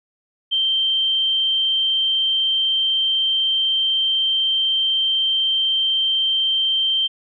sine tone, 3136 Hz, G7, in tune, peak -16 dBFS, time 0.51-7.08 s, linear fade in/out 20 ms, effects none

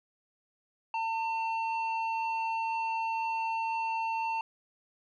square tone with low-pass filter, 901 Hz, A5, 41 cents sharp, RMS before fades -32 dBFS, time 0.94-4.41 s, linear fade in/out 2 ms, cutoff 2200 Hz, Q 2.4, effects none

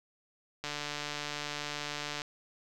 click train, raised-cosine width 0.2 ms, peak -19 dBFS, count 233, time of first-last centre 0.64-2.218 s, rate 147 Hz, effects none

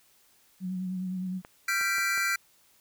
sine tone with vibrato, 184.8 Hz, F#3, 2 cents flat, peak -30 dBFS, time 0.6-1.42 s, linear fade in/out 50 ms, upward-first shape sine, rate 9.7 Hz, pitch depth 31 cents each way
clicks, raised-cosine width 0.5 ms, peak -28 dBFS, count 4, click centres 1.449 / 1.812 / 1.983 / 2.177 s
square chord, G dominant seventh, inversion third, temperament equal with one note detuned, 1376.1 / 1568 / 1975.5 / 2349 Hz, F6 / G6 / B6 / D7, -26 / 0 / 0 / 0 cents, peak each -32 dBFS, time 1.68-2.36 s, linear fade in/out 5 ms
effects white hiss -63 dBFS RMS until 2.8 s

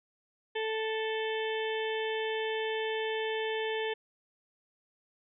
harmonic tone, 440 Hz, A4, in tune, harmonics 1 / 2 / 4 / 5 / 6 / 7 / 8, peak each -32 / -39 / -39 / -44 / -44 / -42 / -45 dBFS, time 0.55-3.94 s, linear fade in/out 10 ms, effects none

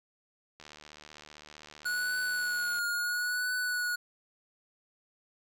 click train, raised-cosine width 0.2 ms, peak -31 dBFS, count 166, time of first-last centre 0.6-2.785 s, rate 75.5 Hz
square tone with vibrato, 1459 Hz, F#6, 25 cents flat, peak -30 dBFS, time 1.85-3.96 s, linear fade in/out 10 ms, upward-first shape triangle, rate 0.74 Hz, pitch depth 42 cents each way
effects none

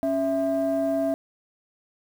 sine tone pair together, 276.8 / 659.1 Hz, C#4 / E5, -2 / 0 cents, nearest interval octave + minor third, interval 1502 cents, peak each -24 / -22 dBFS, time 0.03-1.14 s, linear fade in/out 0 ms, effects tanh soft clip ceiling -17 dBFS + 8-bit

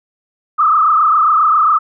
sine tone with frequency modulation, 1244.5 Hz, D#6, in tune, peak -8 dBFS, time 0.58-1.79 s, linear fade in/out 20 ms, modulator 27.4 Hz, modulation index 2.5, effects none

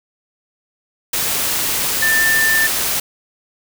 sine tone in noise, 1780 Hz, A6, 20 cents sharp, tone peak -13 dBFS, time 2.02-2.67 s, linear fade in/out 5 ms, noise white, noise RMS -19 dBFS, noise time 1.13-3 s, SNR +3 dB, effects none

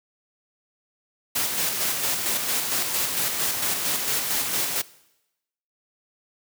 white noise with tremolo, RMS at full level -24 dBFS, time 1.35-4.82 s, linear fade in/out 10 ms, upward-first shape square, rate 4.4 Hz, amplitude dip 35%, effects noise-tail reverb RT60 0.9 s tail -20 dB re dry + high-pass 100 Hz 12 dB/octave

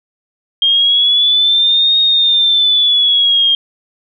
sine linear two-way sweep, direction up then down, 3211 to 3729 to 3211 Hz, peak -8 dBFS, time 0.62-3.55 s, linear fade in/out 2 ms, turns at 1.99 s, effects none

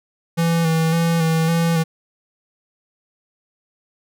square tone with vibrato, 164.5 Hz, E3, 3 cents flat, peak -16 dBFS, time 0.37-1.84 s, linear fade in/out 20 ms, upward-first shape square, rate 1.8 Hz, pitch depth 27 cents each way, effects none

